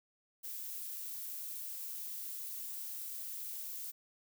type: noise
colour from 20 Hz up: violet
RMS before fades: -43 dBFS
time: 0.43-3.92 s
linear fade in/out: 20 ms
effects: none